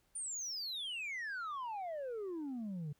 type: exponential sweep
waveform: sine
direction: down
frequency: 9397 to 140.6 Hz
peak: -36 dBFS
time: 0.15-2.93 s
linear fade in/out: 10 ms
effects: tanh soft clip ceiling -38 dBFS + pink hiss -75 dBFS RMS until 2.99 s